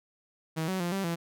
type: tone with pitch steps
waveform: sawtooth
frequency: 160.1 / 188 / 173.9 / 194.7 / 168.8 Hz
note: D#3 / F#3 / F3 / G3 / E3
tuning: +50 / +28 / -7 / -12 / +41 cents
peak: -25 dBFS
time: 0.56-1.16 s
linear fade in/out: 20 ms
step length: 120 ms
effects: none